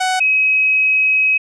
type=tone pair in turn; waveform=sawtooth / sine; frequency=745 / 2545 Hz; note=F#5 / D#7; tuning=+12 / +39 cents; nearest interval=octave + major sixth; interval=2127 cents; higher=second; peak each=-11 dBFS; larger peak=neither; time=0-0.2 / 0.2-1.38 s; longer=second; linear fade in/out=10 ms; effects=resampled to 22050 Hz